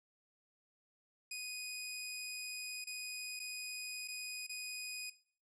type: tone with dropouts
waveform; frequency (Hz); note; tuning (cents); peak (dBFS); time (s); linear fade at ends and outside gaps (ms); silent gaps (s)
15% pulse; 2489; D#7; 0; -34; 1.31-5.1; 5; 2.843-2.869 / 3.394-3.399 / 4.077-4.083 / 4.468-4.493
effects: noise-tail reverb RT60 0.5 s tail -18 dB re dry + low-pass 12000 Hz 12 dB/octave